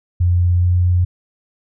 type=tone with pitch glide; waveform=sine; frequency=88.3 to 89.22 Hz; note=F2 to F2; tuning=+20 to +38 cents; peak=-11 dBFS; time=0.2-1.05 s; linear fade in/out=10 ms; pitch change=+18 cents; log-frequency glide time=0.56-0.68 s; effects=none